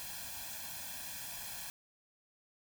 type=noise with comb filter; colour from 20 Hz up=white; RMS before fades=-44 dBFS; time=0-1.7 s; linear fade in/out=0 ms; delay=1.2 ms; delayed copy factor=+0.9; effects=none